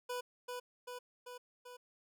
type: tone with echo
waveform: 25% pulse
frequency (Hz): 493.9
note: B4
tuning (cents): 0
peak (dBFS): -34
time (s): 0.09-0.21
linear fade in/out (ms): 10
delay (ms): 390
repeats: 4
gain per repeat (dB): -3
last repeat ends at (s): 1.77
effects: none